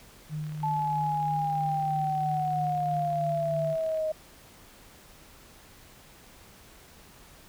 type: tone with tremolo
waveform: sine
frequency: 152.8 Hz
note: D#3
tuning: 31 cents flat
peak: -30 dBFS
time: 0.29-3.77 s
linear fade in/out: 50 ms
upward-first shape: sine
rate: 3.1 Hz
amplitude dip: 30%
type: click train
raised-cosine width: 0.3 ms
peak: -35 dBFS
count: 131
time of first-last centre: 0.44-3.973 s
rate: 36.8 Hz
type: linear sweep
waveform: sine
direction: down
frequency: 870 to 622.3 Hz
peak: -26 dBFS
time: 0.63-4.12 s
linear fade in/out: 5 ms
effects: pink hiss -53 dBFS RMS until 7.48 s